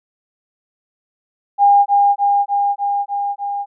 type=tone with echo; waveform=sine; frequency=808 Hz; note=G#5; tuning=48 cents flat; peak=-7 dBFS; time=1.58-1.86 s; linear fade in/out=50 ms; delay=300 ms; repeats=6; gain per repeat=-2 dB; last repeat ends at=3.66 s; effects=none